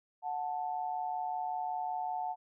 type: tone pair together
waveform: sine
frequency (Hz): 734.7 / 880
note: F#5 / A5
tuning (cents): -12 / 0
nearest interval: minor third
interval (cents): 312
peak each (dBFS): -35 / -37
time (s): 0.22-2.36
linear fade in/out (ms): 50
effects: none